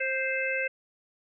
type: harmonic tone with a mistuned harmonic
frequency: 523.3 Hz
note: C5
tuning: in tune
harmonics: 1 / 3 / 4 / 5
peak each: -32 / -32 / -32 / -32 dBFS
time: 0-0.68 s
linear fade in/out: 10 ms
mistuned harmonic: 1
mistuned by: +18 cents
effects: none